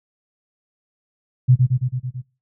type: tone with echo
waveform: sine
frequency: 127.1 Hz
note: C3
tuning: 50 cents flat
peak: -8 dBFS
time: 1.48-1.56 s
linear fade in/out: 20 ms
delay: 110 ms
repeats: 6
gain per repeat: -3 dB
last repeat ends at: 2.22 s
effects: noise-tail reverb RT60 0.3 s tail -20 dB re dry